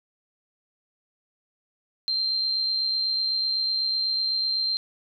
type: tone with amplitude modulation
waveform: sine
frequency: 4153 Hz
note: C8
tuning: 14 cents flat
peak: -21 dBFS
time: 2.08-4.77 s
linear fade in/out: 0 ms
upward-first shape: sine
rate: 68 Hz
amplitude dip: 35%
effects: none